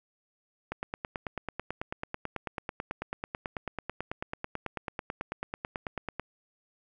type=click train; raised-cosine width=0.5 ms; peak=-18 dBFS; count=51; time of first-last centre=0.72-6.196 s; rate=9.13 Hz; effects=none